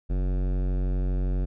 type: tone with hard clipping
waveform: sine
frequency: 46.25 Hz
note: F#1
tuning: in tune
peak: -25 dBFS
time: 0.09-1.46 s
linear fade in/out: 20 ms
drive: 17 dB
effects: none